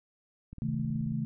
click train, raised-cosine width 5 ms, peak -31 dBFS, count 12, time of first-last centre 0.53-1.118 s, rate 18.7 Hz
sine chord, A diminished, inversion first, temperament just, 132 / 158.4 / 220 Hz, C3 / Eb3 / A3, +16 / +31 / 0 cents, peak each -34 / -34 / -33 dBFS, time 0.62-1.25 s, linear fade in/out 0 ms
effects none

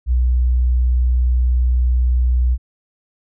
sine tone, 61.74 Hz, B1, in tune, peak -12 dBFS, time 0.06-2.58 s, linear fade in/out 50 ms, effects none

